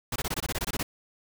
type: noise bursts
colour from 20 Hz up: pink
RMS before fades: -30 dBFS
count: 12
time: 0.12-0.83 s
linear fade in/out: 5 ms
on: 39 ms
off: 22 ms
effects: none